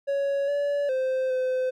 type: tone with pitch steps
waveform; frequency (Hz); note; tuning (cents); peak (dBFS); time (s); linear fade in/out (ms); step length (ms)
triangle; 558 / 573 / 520 / 513; C#5 / D5 / C5 / C5; +11 / -43 / -11 / -34; -21; 0.07-1.71; 20; 410
effects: none